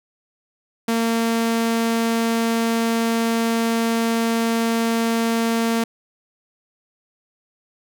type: tone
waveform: sawtooth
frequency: 228.9 Hz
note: A#3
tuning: 31 cents flat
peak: -14 dBFS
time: 0.88-5.84 s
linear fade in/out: 5 ms
effects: none